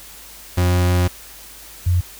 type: tone pair in turn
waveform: 40% pulse / sine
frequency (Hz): 89.4 / 88.94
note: F2 / F2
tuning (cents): +41 / +32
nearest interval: unison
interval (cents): 9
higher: first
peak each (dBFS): -13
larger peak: neither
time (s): 0.57-1.08 / 1.86-2.01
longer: first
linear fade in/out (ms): 10
effects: added 50 Hz sine -48 dBFS peak until 2.19 s + white hiss -40 dBFS RMS until 2.19 s